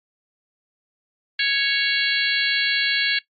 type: harmonic tone with a mistuned harmonic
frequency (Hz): 554.4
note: C#5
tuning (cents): 0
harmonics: 3 / 4 / 5 / 6 / 7 / 8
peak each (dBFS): -23 / -24 / -25 / -26 / -26 / -27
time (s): 1.39-3.19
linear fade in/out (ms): 5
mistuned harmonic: 7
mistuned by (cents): +61
effects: noise-tail reverb RT60 0.1 s tail -18 dB re dry + MP3 32 kbps